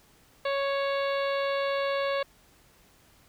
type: harmonic tone with a mistuned harmonic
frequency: 554.4 Hz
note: C#5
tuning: in tune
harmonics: 1 / 2 / 3 / 4 / 5 / 6 / 7 / 8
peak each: -27 / -33 / -37 / -39 / -41 / -43 / -44 / -45 dBFS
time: 0.45-2.23 s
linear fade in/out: 5 ms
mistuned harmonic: 6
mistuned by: +63 cents
effects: pink hiss -60 dBFS RMS until 3.28 s